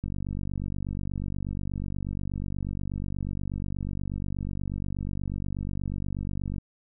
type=click train; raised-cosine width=5 ms; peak=-20 dBFS; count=317; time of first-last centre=0.04-6.582 s; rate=48.3 Hz; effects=none